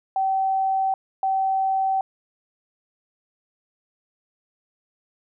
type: tone pair in turn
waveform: sine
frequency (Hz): 769 / 769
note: G5 / G5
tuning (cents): -33 / -33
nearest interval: unison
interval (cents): 0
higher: neither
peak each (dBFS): -19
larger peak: neither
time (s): 0.16-0.94 / 1.23-2.01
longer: neither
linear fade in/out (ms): 2
effects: none